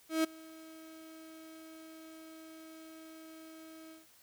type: tone with ADSR envelope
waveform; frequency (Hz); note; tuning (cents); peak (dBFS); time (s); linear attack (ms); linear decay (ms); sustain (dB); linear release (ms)
35% pulse; 319.9; D#4; +48; -24; 0.09-4.07; 150; 11; -24; 160
effects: white hiss -63 dBFS RMS until 4.22 s